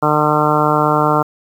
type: harmonic tone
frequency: 150.9 Hz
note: D3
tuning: 47 cents sharp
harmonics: 1 / 2 / 3 / 4 / 5 / 6 / 7 / 8 / 9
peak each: -20 / -20 / -20 / -20 / -20 / -20 / -20 / -20 / -20 dBFS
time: 0.02-1.23 s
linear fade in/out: 10 ms
effects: 7-bit